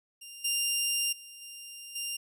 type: tone with level steps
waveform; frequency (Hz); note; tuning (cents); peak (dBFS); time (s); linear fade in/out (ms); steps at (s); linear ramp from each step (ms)
15% pulse; 2794; F7; 0; -37 / -20 / -39 / -36 / -26; 0.21-2.17; 10; 0.44 / 1.12 / 1.41 / 1.95; 10
effects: none